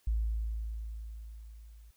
sine tone with level ramp, 55 Hz, A1, in tune, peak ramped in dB -26 to -51 dBFS, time 0.07-1.91 s, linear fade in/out 5 ms, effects white hiss -70 dBFS RMS until 1.96 s

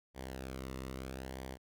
sawtooth tone with flanger, 65.4 Hz, C2, in tune, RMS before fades -44 dBFS, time 0.14-1.58 s, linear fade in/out 50 ms, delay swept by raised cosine 0.75 to 1.27 ms, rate 0.77 Hz, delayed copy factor -0.6, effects none

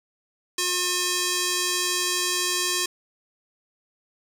square tone with band-pass filter, 359.4 Hz, F4, 50 cents sharp, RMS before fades -25 dBFS, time 0.58-2.86 s, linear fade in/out 5 ms, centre 6700 Hz, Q 0.84, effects none

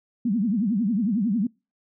sine tone with vibrato, 215.1 Hz, A3, 39 cents flat, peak -20 dBFS, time 0.25-1.47 s, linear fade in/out 5 ms, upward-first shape triangle, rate 11 Hz, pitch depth 300 cents each way, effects noise-tail reverb RT60 0.3 s tail -26 dB re dry

